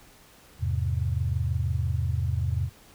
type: chord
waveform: sine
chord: E augmented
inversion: none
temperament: just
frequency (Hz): 82.41 / 103.01 / 128.76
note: E2 / G#2 / B#2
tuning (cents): 0 / -14 / -27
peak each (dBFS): -27 / -29 / -29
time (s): 0.59-2.7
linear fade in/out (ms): 50
effects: pink hiss -54 dBFS RMS until 2.94 s